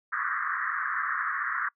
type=band-pass noise; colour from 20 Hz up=pink; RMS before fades=-30 dBFS; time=0.12-1.69 s; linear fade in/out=10 ms; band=1100 to 1900 Hz; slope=96 dB/octave; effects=noise-tail reverb RT60 0.1 s tail -24 dB re dry